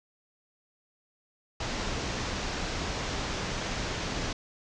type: low-pass noise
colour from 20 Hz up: pink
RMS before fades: -33 dBFS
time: 1.6-4.33 s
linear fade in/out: 5 ms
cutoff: 6800 Hz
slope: 48 dB/octave
effects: none